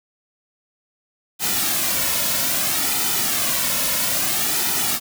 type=noise with flanger; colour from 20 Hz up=white; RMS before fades=-21 dBFS; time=1.39-5 s; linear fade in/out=50 ms; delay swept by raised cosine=1.8 to 2.55 ms; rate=0.61 Hz; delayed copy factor=-0.6; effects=none